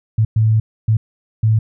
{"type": "tone bursts at uneven times", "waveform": "sine", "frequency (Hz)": 110, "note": "A2", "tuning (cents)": 0, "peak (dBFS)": -10, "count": 4, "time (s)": [[0.18, 0.25], [0.36, 0.6], [0.88, 0.97], [1.43, 1.59]], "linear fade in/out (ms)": 5, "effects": []}